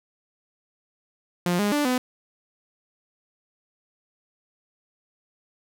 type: tone with pitch steps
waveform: sawtooth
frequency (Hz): 176.3 / 205.7 / 293.3 / 252.2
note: F3 / G#3 / D4 / B3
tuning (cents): +17 / -16 / -2 / +36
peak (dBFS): -17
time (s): 1.46-1.98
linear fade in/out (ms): 2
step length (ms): 130
effects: none